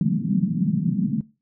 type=band-pass noise; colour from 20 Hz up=white; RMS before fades=-22 dBFS; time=0.01-1.21 s; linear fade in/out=2 ms; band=150 to 220 Hz; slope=48 dB/octave; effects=noise-tail reverb RT60 0.3 s tail -20 dB re dry